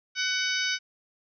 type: harmonic tone with a mistuned harmonic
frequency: 749 Hz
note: F#5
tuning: 21 cents sharp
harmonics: 2 / 3 / 4 / 5 / 6 / 7 / 8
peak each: -30 / -32 / -33 / -34 / -35 / -35 / -36 dBFS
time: 0.15-0.79 s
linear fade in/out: 50 ms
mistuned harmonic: 6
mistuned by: +46 cents
effects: none